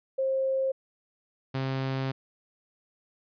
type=tone pair in turn; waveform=sine / sawtooth; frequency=532 / 133.3 Hz; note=C5 / C3; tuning=+29 / +33 cents; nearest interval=2 octaves; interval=2396 cents; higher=first; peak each=-24 dBFS; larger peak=neither; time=0.18-0.72 / 1.54-2.12 s; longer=second; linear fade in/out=10 ms; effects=resampled to 11025 Hz